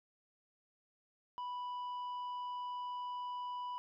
triangle tone with tanh clipping, 987 Hz, B5, 1 cent flat, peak -40 dBFS, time 1.38-3.78 s, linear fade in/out 0 ms, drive 9 dB, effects none

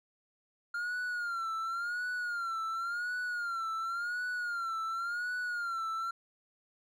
triangle tone with vibrato, 1400 Hz, F6, 4 cents sharp, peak -31 dBFS, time 0.74-6.11 s, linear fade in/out 5 ms, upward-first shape sine, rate 0.92 Hz, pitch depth 96 cents each way, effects none

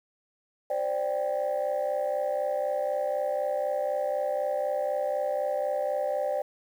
sine chord, C suspended second, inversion none, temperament equal, 523.3 / 587.3 / 784 Hz, C5 / D5 / G5, 0 / 0 / 0 cents, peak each -30 / -27 / -32 dBFS, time 0.7-6.42 s, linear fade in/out 5 ms, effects tanh soft clip ceiling -20 dBFS + 9-bit

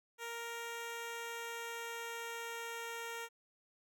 10% pulse tone with pitch glide, 466.2 to 463.5 Hz, A#4 to A#4, 0 to -10 cents, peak -33 dBFS, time 0.18-3.29 s, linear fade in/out 50 ms, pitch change -10 cents, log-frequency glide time 0.61-2.83 s, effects none

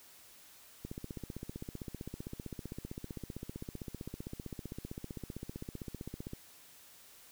click train, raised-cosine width 3 ms, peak -28 dBFS, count 86, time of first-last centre 0.85-6.334 s, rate 15.5 Hz, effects white hiss -58 dBFS RMS until 7.31 s

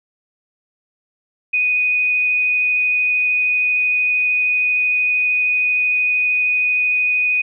sine tone with vibrato, 2486 Hz, D#7, 2 cents flat, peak -14 dBFS, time 1.53-7.42 s, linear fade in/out 10 ms, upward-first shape sine, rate 13 Hz, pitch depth 9 cents each way, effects none

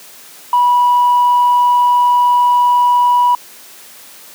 triangle tone with tanh clipping, 977 Hz, B5, 19 cents flat, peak -8 dBFS, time 0.53-3.35 s, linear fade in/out 2 ms, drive 5 dB, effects white hiss -38 dBFS RMS until 4.34 s + high-pass 200 Hz 12 dB/octave

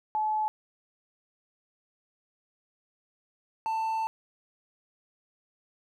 sine / triangle tone pair in turn, 860 / 888.8 Hz, A5 / A5, -40 / +17 cents, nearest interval minor second, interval 57 cents, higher second, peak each -25 dBFS, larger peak neither, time 0.15-0.48 / 3.66-4.07 s, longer second, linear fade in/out 0 ms, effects none

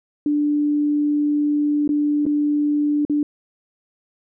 sine tone with dropouts, 294.5 Hz, D4, 5 cents sharp, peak -16 dBFS, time 0.26-3.23 s, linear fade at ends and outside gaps 2 ms, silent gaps 1.877-1.891 / 2.255-2.264 / 3.051-3.097 s, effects none

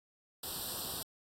white noise with comb filter, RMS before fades -40 dBFS, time 0.43-1.03 s, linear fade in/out 5 ms, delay 0.23 ms, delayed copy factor +1, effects AAC 48 kbps

